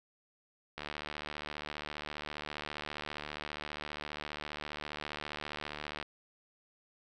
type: click train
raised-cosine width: 0.3 ms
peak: -23 dBFS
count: 394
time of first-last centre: 0.78-6.027 s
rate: 74.9 Hz
effects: none